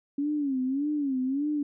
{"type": "tone with vibrato", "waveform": "sine", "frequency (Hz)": 277.2, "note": "C#4", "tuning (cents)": 0, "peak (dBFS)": -25, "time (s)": [0.18, 1.63], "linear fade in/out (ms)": 5, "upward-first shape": "sine", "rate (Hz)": 1.7, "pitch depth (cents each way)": 140, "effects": []}